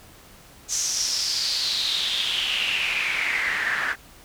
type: noise with band-pass filter sweep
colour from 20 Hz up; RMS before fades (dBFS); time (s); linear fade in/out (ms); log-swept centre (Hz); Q
pink; -25; 0.68-3.96; 50; 6500 to 1600; 5.8
effects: pink hiss -49 dBFS RMS until 4.24 s